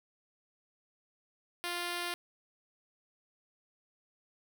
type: tone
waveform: 5% pulse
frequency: 349.6 Hz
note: F4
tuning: 2 cents sharp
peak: -23 dBFS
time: 1.64-2.14 s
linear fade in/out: 0 ms
effects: none